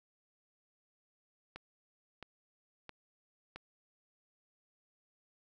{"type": "click train", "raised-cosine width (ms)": 0.3, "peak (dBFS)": -29, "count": 4, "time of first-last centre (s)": [1.56, 3.56], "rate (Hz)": 1.5, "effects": []}